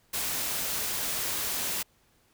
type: noise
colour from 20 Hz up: white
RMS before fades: -31 dBFS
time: 0.13-1.83 s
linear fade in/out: 10 ms
effects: pink hiss -66 dBFS RMS until 2.33 s